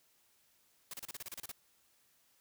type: noise bursts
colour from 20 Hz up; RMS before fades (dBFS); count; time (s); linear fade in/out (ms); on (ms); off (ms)
white; -44; 11; 0.91-1.516; 2; 26; 32
effects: white hiss -71 dBFS RMS until 2.4 s